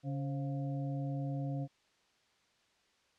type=harmonic tone with a mistuned harmonic; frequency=140 Hz; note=C#3; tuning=18 cents sharp; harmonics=1 / 2 / 4 / 5; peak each=-35 / -41 / -47 / -49 dBFS; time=0.03-1.68 s; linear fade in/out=50 ms; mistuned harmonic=4; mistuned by=-96 cents; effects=white hiss -71 dBFS RMS until 3.18 s + low-pass 5000 Hz 12 dB/octave